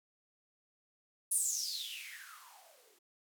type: noise with band-pass filter sweep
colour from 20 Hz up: violet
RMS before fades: -40 dBFS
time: 1.31-2.99 s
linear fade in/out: 10 ms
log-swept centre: 10000 to 350 Hz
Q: 9.5
effects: none